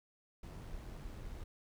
brown noise with amplitude modulation, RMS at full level -45 dBFS, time 0.43-1.44 s, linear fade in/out 5 ms, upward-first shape sine, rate 90.2 Hz, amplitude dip 30%, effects none

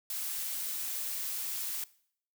blue noise, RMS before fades -36 dBFS, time 0.1-1.84 s, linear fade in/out 2 ms, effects noise-tail reverb RT60 0.6 s tail -20 dB re dry

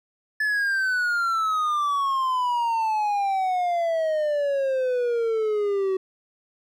triangle exponential sweep, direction down, 1736 to 375.8 Hz, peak -19 dBFS, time 0.4-5.97 s, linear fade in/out 5 ms, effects none

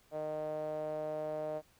sawtooth tone with band-pass filter, 153.8 Hz, D#3, 20 cents flat, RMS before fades -38 dBFS, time 0.11-1.62 s, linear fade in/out 50 ms, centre 600 Hz, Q 5.8, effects pink hiss -67 dBFS RMS until 1.79 s

